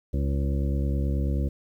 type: harmonic tone with a mistuned harmonic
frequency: 69.3 Hz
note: C#2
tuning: in tune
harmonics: 1 / 2 / 3 / 4 / 5 / 7 / 8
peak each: -24 / -30 / -34 / -36 / -38 / -41 / -42 dBFS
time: 0.13-1.49 s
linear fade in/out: 10 ms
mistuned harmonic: 7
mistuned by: -15 cents
effects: 10-bit